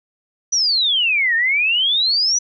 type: exponential two-way sweep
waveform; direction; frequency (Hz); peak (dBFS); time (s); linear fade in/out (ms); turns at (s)
sine; down then up; 6000 to 1796 to 6000; -14; 0.52-2.39; 10; 1.35
effects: none